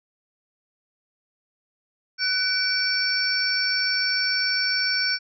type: tone cluster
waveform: sine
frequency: 1497 / 2304 / 4543 / 5430 Hz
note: F#6 / D7 / C#8 / F8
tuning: +20 / -34 / +42 / -50 cents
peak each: -26 / -29 / -28 / -24 dBFS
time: 2.18-5.19 s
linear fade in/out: 50 ms
effects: none